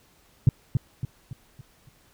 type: tone with echo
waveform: sine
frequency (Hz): 127.8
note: C3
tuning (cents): -40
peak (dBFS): -10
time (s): 0.47-0.49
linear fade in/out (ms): 2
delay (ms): 280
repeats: 5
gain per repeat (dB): -7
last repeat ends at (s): 1.89
effects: tanh soft clip ceiling -6 dBFS + pink hiss -60 dBFS RMS until 2.13 s